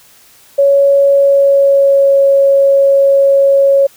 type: tone with pitch glide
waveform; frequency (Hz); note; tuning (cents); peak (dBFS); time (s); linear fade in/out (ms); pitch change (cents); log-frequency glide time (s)
sine; 558 to 552.2; C#5 to C#5; +11 to -7; -5; 0.58-3.87; 10; -18; 1.1-2.18
effects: white hiss -44 dBFS RMS until 3.96 s